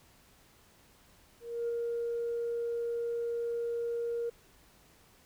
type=tone with ADSR envelope; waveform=sine; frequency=469.4 Hz; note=A#4; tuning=12 cents sharp; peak=-28 dBFS; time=1.4-4.3 s; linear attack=290 ms; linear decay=7 ms; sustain=-2 dB; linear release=10 ms; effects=tanh soft clip ceiling -27 dBFS + pink hiss -62 dBFS RMS until 5.25 s